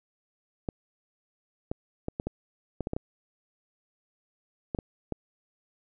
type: clicks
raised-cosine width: 2 ms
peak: -17 dBFS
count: 12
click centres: 0.688 / 1.715 / 2.084 / 2.199 / 2.27 / 2.807 / 2.871 / 2.934 / 2.965 / 4.748 / 4.788 / 5.123 s
effects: none